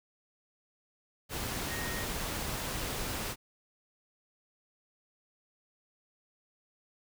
sine tone in noise, 1864.7 Hz, A#6, in tune, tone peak -40 dBFS, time 1.67-2.06 s, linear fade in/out 50 ms, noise pink, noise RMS -36 dBFS, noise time 1.29-3.36 s, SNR -7 dB, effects none

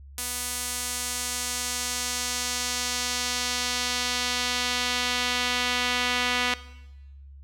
sawtooth tone with band-pass filter sweep, 246.9 Hz, B3, in tune, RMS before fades -28 dBFS, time 0.18-6.54 s, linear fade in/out 2 ms, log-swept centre 10000 to 2800 Hz, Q 1.1, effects noise-tail reverb RT60 1.0 s tail -17 dB re dry + added 69 Hz sine -43 dBFS peak until 7.43 s

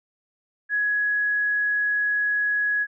sine tone, 1675 Hz, G#6, 14 cents sharp, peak -20 dBFS, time 0.69-2.87 s, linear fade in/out 50 ms, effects none

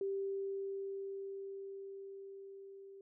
sine tone with level ramp, 392 Hz, G4, in tune, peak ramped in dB -34 to -51 dBFS, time 0.01-3.01 s, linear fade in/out 2 ms, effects none

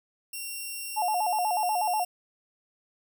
5% pulse tone, 2744 Hz, F7, 31 cents flat, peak -25 dBFS, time 0.33-2.05 s, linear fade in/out 5 ms
sine tone with vibrato, 784 Hz, G5, in tune, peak -24 dBFS, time 0.96-2.05 s, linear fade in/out 20 ms, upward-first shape square, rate 8.2 Hz, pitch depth 160 cents each way
effects none

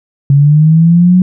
sine linear sweep, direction up, 138 to 185 Hz, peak -3 dBFS, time 0.3-1.22 s, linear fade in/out 2 ms, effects none

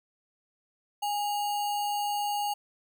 sine tone with sample-and-hold, 822 Hz, G#5, 18 cents flat, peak -27 dBFS, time 1.02-2.54 s, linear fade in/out 10 ms, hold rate 3675 Hz, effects none

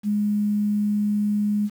sine tone, 207.7 Hz, G#3, in tune, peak -19 dBFS, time 0.03-1.7 s, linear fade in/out 50 ms, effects 8-bit

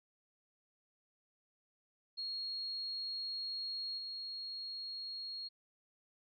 sine tone with level steps, 4289 Hz, C8, 42 cents sharp, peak -38 / -41 dBFS, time 2.17-5.49 s, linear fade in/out 20 ms, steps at 3.97 s, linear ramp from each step 20 ms, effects none

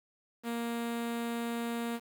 sawtooth tone with notch filter, 234 Hz, A#3, 7 cents sharp, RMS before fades -35 dBFS, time 0.43-2 s, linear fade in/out 50 ms, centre 5600 Hz, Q 1.7, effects 9-bit

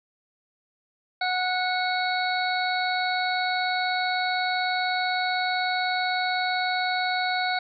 harmonic tone with a mistuned harmonic, 734 Hz, F#5, 14 cents flat, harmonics 1 / 2 / 3 / 5 / 6, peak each -26 / -29 / -31 / -33 / -34 dBFS, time 1.21-7.59 s, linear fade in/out 5 ms, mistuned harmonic 5, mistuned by +86 cents, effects none

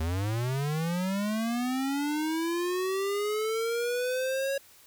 square linear sweep, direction up, 77 to 554.4 Hz, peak -28 dBFS, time 0-4.58 s, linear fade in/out 5 ms, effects white hiss -56 dBFS RMS until 4.86 s

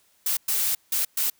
blue noise bursts at uneven times, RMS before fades -24 dBFS, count 4, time 0.26-0.37 / 0.48-0.75 / 0.92-1.05 / 1.17-1.3 s, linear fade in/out 5 ms, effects white hiss -63 dBFS RMS until 1.39 s

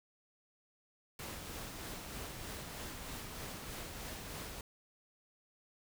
pink noise with tremolo, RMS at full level -44 dBFS, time 1.19-4.61 s, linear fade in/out 2 ms, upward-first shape sine, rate 3.2 Hz, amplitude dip 30%, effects none

